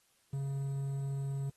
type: tone with quantisation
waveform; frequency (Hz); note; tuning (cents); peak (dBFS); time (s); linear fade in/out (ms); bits
triangle; 137.9; C#3; -9; -31; 0.33-1.5; 5; 10
effects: white hiss -71 dBFS RMS until 1.56 s + AAC 32 kbps